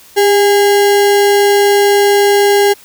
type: tone with sample-and-hold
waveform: sine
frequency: 403 Hz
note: G4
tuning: 48 cents sharp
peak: -6 dBFS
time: 0.16-2.74 s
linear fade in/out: 20 ms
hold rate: 1225 Hz
effects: white hiss -41 dBFS RMS until 2.84 s